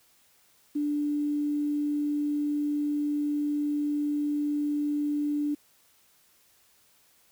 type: tone with quantisation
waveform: sine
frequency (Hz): 293.7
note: D4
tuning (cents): 0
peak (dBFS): -25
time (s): 0.75-5.55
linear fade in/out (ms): 10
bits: 9
effects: white hiss -63 dBFS RMS until 7.31 s